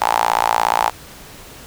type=tone with high-pass filter; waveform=sawtooth; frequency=57 Hz; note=A#1; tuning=38 cents flat; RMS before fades=-17 dBFS; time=0.01-0.9 s; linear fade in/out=10 ms; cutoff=860 Hz; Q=6.2; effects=pink hiss -39 dBFS RMS until 1.66 s